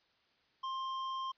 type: tone with hard clipping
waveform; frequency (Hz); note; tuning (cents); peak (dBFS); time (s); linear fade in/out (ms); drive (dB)
sine; 1056; C6; +16; -38; 0.63-1.32; 10; 14
effects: white hiss -72 dBFS RMS until 1.37 s + resampled to 11025 Hz